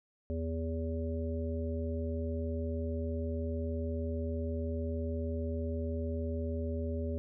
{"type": "harmonic tone", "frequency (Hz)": 81.6, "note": "E2", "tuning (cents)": -17, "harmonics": [1, 3, 5, 7], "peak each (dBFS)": [-34, -39, -41, -42], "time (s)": [0.3, 7.18], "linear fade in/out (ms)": 0, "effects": []}